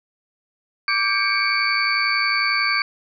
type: tone cluster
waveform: sine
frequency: 1165 / 1589 / 2219 / 2330 / 4551 Hz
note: D6 / G6 / C#7 / D7 / C#8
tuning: -14 / +23 / +1 / -14 / +45 cents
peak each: -24 dBFS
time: 0.88-2.82 s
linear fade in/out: 2 ms
effects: none